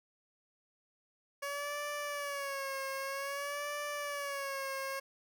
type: tone with vibrato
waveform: 15% pulse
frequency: 562 Hz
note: C#5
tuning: 24 cents sharp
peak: -30 dBFS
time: 1.42-5 s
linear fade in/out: 10 ms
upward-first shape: sine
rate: 0.52 Hz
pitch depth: 72 cents each way
effects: none